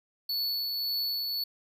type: tone with tremolo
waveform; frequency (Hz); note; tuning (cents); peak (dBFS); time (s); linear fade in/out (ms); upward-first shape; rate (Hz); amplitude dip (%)
square; 4435; C#8; 0; -28; 0.29-1.44; 5; triangle; 1.8; 30
effects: none